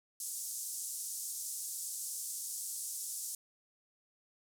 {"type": "band-pass noise", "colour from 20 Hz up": "white", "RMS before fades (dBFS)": -41, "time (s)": [0.2, 3.35], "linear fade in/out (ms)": 2, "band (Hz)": [6200, 11000], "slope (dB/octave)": 24, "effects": []}